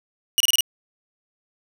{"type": "tone bursts", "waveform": "sawtooth", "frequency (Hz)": 2902, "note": "F#7", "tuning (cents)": -34, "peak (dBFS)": -12, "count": 5, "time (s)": [0.38, 0.607], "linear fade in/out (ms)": 0, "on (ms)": 23, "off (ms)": 28, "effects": []}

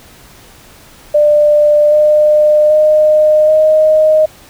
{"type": "tone with pitch steps", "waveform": "sine", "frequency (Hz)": [595, 603.7, 612.4, 621.3], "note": ["D5", "D5", "D#5", "D#5"], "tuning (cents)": [22, 48, -28, -3], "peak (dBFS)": -5, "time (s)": [1.14, 4.26], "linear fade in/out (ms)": 10, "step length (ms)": 780, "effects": ["pink hiss -40 dBFS RMS until 4.49 s"]}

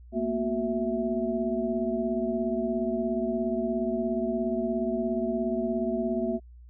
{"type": "tone cluster", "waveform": "sine", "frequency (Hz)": [225.8, 242.8, 367.7, 659], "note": ["A3", "B3", "F#4", "E5"], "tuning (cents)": [45, -29, -11, -1], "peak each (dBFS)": -31, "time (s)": [0.12, 6.4], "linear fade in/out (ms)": 50, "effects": ["added 60 Hz sine -46 dBFS peak until 6.69 s"]}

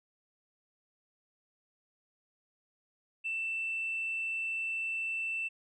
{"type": "tone with tanh clipping", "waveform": "triangle", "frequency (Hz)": 2668, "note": "E7", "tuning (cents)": 20, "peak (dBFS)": -32, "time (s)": [3.24, 5.49], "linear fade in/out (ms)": 20, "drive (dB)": 4, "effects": ["resampled to 22050 Hz"]}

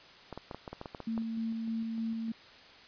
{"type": "clicks", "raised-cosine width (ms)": 1, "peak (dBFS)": -26, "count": 11, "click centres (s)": [0.327, 0.376, 0.512, 0.546, 0.678, 0.73, 0.814, 0.858, 0.948, 1.003, 1.178]}
{"type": "tone with tremolo", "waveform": "sine", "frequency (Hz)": 225.8, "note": "A3", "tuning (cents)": 45, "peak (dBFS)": -31, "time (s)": [1.07, 2.32], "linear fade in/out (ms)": 5, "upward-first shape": "square", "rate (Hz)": 3.3, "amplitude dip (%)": 25}
{"effects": ["white hiss -54 dBFS RMS until 2.87 s", "resampled to 11025 Hz"]}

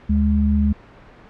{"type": "tone pair together", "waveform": "sine", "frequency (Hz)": [74.6, 208.2], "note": ["D2", "G#3"], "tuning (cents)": [28, 5], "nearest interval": "octave + tritone", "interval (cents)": 1777, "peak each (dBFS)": -17, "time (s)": [0.09, 0.73], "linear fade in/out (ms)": 10, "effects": ["pink hiss -45 dBFS RMS until 1.29 s", "low-pass 2000 Hz 12 dB/octave"]}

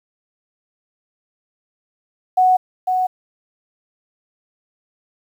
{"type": "tone with echo", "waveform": "sine", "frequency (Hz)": 740, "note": "F#5", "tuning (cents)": 0, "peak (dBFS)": -10, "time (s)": [2.37, 2.57], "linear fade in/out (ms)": 10, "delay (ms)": 500, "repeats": 1, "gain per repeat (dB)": -5, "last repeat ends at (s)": 3.07, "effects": ["8-bit"]}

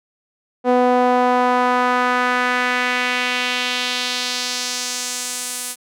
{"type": "tone with band-pass filter sweep", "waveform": "sawtooth", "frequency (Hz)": 248.7, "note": "B3", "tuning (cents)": 12, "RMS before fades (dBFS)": -19, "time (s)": [0.64, 5.76], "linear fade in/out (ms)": 50, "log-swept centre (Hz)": [580, 10000], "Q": 1.6, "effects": []}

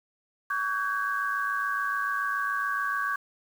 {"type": "tone cluster", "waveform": "sine", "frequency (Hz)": [1132, 1526, 1633], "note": ["C#6", "G6", "G#6"], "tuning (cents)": [36, -47, -30], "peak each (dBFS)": [-29, -32, -31], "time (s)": [0.5, 3.16], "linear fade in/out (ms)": 5, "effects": ["8-bit"]}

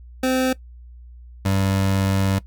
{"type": "tone pair in turn", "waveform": "25% pulse", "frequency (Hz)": [258.7, 96.9], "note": ["C4", "G2"], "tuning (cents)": [-19, -20], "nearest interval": "octave + perfect fourth", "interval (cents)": 1701, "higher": "first", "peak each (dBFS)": [-14, -14], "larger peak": "neither", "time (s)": [[0.23, 0.53], [1.45, 2.39]], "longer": "second", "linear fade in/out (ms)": 5, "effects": ["noise-tail reverb RT60 0.1 s tail -19 dB re dry", "added 60 Hz sine -39 dBFS peak until 2.46 s"]}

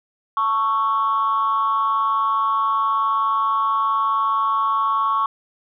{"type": "tone with amplitude modulation", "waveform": "sine", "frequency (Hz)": 1108.7, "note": "C#6", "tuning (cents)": 0, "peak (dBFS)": -12, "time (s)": [0.37, 5.26], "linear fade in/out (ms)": 2, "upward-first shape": "sine", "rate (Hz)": 219, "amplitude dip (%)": 80, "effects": ["tanh soft clip ceiling -11 dBFS"]}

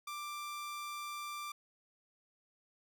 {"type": "tone", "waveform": "sawtooth", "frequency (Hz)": 1180, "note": "D6", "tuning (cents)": 8, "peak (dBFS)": -37, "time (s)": [0.07, 1.52], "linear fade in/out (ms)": 5, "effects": []}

